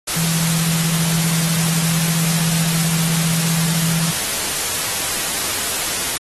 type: tone in noise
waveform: sine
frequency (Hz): 164.5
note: E3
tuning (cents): -3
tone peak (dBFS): -18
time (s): 0.16-4.11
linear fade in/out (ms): 10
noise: white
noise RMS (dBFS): -21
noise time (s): 0.07-6.18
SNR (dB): 0
effects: AAC 32 kbps